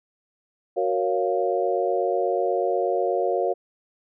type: chord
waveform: sine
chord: Gb major seventh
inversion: none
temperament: equal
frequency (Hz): 370 / 466.2 / 554.4 / 698.5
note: Gb4 / Bb4 / Db5 / F5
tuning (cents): 0 / 0 / 0 / 0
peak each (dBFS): -26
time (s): 0.76-3.54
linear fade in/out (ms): 20
effects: none